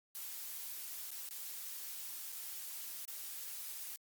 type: noise with dropouts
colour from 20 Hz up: blue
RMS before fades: -45 dBFS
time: 0.15-3.96 s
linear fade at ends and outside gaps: 0 ms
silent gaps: 1.106-1.115 / 1.289-1.309 / 2.32-2.324 / 3.051-3.08 s
effects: Opus 48 kbps